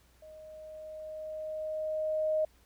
sine tone with level ramp, 622.3 Hz, D#5, in tune, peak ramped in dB -48 to -25 dBFS, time 0.22-2.45 s, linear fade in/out 5 ms, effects added 60 Hz sine -63 dBFS peak until 2.65 s + pink hiss -66 dBFS RMS until 2.65 s

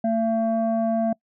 sine tone pair together, 225.5 / 675.7 Hz, A3 / E5, +43 / +43 cents, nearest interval octave + perfect fifth, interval 1900 cents, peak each -21 dBFS, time 0.04-1.13 s, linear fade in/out 5 ms, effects noise-tail reverb RT60 0.1 s tail -26 dB re dry + tanh soft clip ceiling -15 dBFS

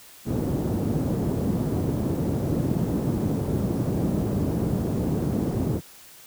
pink band-pass noise, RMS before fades -25 dBFS, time 0.25-5.81 s, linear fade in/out 50 ms, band 110 to 330 Hz, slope 12 dB/octave, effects white hiss -48 dBFS RMS until 6.26 s

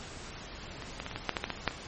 clicks, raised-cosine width 0.3 ms, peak -24 / -19 / -20 / -23 / -17 / -10 / -13 / -14 / -15 / -29 / -9 / -26 dBFS, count 12, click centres 0.823 / 1.001 / 1.064 / 1.113 / 1.16 / 1.293 / 1.368 / 1.441 / 1.503 / 1.575 / 1.677 / 1.709 s, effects pink hiss -44 dBFS RMS until 1.87 s + MP3 32 kbps

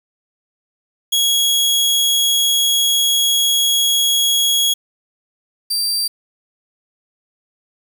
sawtooth tone pair in turn, 3322 / 4698 Hz, G#7 / D8, 0 / 0 cents, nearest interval tritone, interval 600 cents, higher second, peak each -10 / -14 dBFS, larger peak first, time 1.12-4.74 / 5.7-6.08 s, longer first, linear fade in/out 10 ms, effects 7-bit

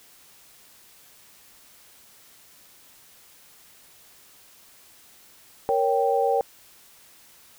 sine chord, G diminished, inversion first, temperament equal, 466.2 / 554.4 / 784 Hz, Bb4 / Db5 / G5, 0 / 0 / 0 cents, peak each -23 / -25 / -23 dBFS, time 5.69-6.41 s, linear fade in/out 0 ms, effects white hiss -53 dBFS RMS until 7.58 s

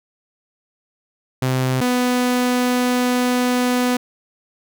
sawtooth tone pair in turn, 129.4 / 248.3 Hz, C3 / B3, -19 / +9 cents, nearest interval major seventh, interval 1128 cents, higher second, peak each -13 / -12 dBFS, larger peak second, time 1.42-1.81 / 1.81-3.97 s, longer second, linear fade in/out 5 ms, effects none

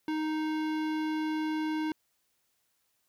sine tone with hard clipping, 311.1 Hz, D#4, in tune, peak -31 dBFS, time 0.08-1.92 s, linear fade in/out 2 ms, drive 18 dB, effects white hiss -75 dBFS RMS until 3.08 s

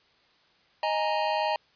square chord, D# suspended fourth, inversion none, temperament equal, 622.3 / 830.6 / 932.3 Hz, D#5 / G#5 / A#5, 0 / 0 / 0 cents, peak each -30 dBFS, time 0.83-1.56 s, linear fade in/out 2 ms, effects white hiss -63 dBFS RMS until 1.75 s + resampled to 11025 Hz

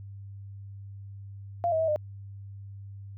sine tone with pitch steps, 690 / 640 / 646 / 606 Hz, F5 / D#5 / E5 / D#5, -21 / +49 / -35 / -46 cents, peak -23 dBFS, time 1.64-1.96 s, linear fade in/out 0 ms, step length 80 ms, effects added 99 Hz sine -40 dBFS peak until 3.17 s

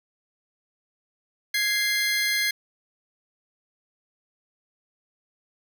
25% pulse tone pair together, 1661.2 / 2093 Hz, G#6 / C7, 0 / 0 cents, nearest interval major third, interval 400 cents, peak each -23 / -20 dBFS, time 1.54-2.51 s, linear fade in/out 5 ms, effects none

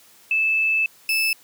sine / 35% pulse tone pair in turn, 2625 / 2625 Hz, E7 / E7, -8 / -8 cents, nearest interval unison, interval 0 cents, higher neither, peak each -17 dBFS, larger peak neither, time 0.31-0.86 / 1.09-1.33 s, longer first, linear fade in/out 2 ms, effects white hiss -52 dBFS RMS until 1.43 s + high-pass 100 Hz 12 dB/octave

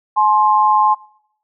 sine tone pair together, 850 / 1054 Hz, G#5 / C6, +40 / +12 cents, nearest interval major third, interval 372 cents, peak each -13 dBFS, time 0.16-0.95 s, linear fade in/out 20 ms, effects noise-tail reverb RT60 0.7 s tail -21 dB re dry

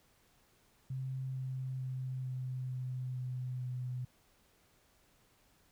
sine tone with pitch steps, 131.5 / 130.52 / 129.54 / 128.57 / 127.61 / 126.65 / 125.71 Hz, C3 / C3 / C3 / C3 / C3 / B2 / B2, +9 / -4 / -17 / -30 / -43 / +44 / +31 cents, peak -36 dBFS, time 0.9-4.05 s, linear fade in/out 5 ms, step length 450 ms, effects pink hiss -69 dBFS RMS until 5.71 s

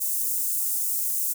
white high-pass noise, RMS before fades -26 dBFS, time 0-1.34 s, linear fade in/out 20 ms, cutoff 7600 Hz, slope 24 dB/octave, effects none

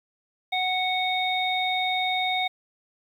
harmonic tone, 740 Hz, F#5, in tune, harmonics 1 / 3 / 5, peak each -26 / -28 / -28 dBFS, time 0.52-2.48 s, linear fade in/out 10 ms, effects 9-bit

